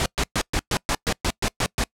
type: noise bursts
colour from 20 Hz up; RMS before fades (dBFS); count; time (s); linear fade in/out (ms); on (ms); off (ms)
pink; -22; 11; 0-1.838; 0; 58; 120
effects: noise-tail reverb RT60 0.1 s tail -25 dB re dry + low-pass 9000 Hz 12 dB/octave

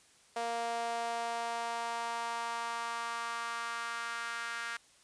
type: tone with high-pass filter sweep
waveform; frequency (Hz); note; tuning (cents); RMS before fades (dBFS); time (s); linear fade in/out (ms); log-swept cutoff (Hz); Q
sawtooth; 233.1; A#3; 0; -37; 0.36-4.77; 5; 630 to 1500; 2.9
effects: white hiss -63 dBFS RMS until 5.03 s + resampled to 22050 Hz

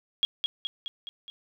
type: tone with echo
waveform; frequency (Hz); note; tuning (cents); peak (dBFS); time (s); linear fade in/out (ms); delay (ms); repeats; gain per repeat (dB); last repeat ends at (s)
sine; 3282; G#7; -21; -20; 0.23-0.25; 0; 210; 5; -4; 1.3
effects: none

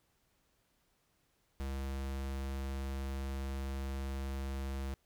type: tone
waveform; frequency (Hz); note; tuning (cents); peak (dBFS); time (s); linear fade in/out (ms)
square; 67.6; C#2; -43; -37; 1.6-4.94; 0
effects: pink hiss -75 dBFS RMS until 5.05 s

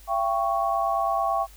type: chord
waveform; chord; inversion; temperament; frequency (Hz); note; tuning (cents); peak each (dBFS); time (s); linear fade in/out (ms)
sine; C# diminished; first; equal with one note detuned; 675.1 / 784 / 1108.7; E5 / G5 / C#6; +41 / 0 / 0; -26; 0.07-1.47; 50
effects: added 50 Hz sine -47 dBFS peak until 1.56 s + white hiss -53 dBFS RMS until 1.56 s

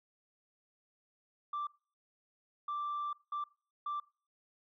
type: tone bursts at uneven times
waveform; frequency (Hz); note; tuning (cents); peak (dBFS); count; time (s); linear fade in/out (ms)
sine; 1174.7; D6; 0; -33; 4; 1.53-1.67 / 2.68-3.13 / 3.32-3.44 / 3.86-4; 5
effects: noise-tail reverb RT60 0.4 s tail -24 dB re dry + tanh soft clip ceiling -32 dBFS

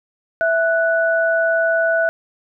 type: tone pair together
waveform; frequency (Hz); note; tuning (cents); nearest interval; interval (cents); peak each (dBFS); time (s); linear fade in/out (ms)
sine; 659.3 / 1480.1; E5 / F#6; 0 / 0; octave + major second; 1400; -16 / -18; 0.41-2.09; 0
effects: none

